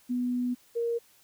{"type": "tone pair in turn", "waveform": "sine", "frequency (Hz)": [246.9, 467.7], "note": ["B3", "A#4"], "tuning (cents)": [0, 6], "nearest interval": "major seventh", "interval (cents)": 1106, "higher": "second", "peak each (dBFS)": -26, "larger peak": "neither", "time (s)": [[0.09, 0.55], [0.75, 0.99]], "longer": "first", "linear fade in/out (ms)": 20, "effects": ["white hiss -61 dBFS RMS until 1.23 s"]}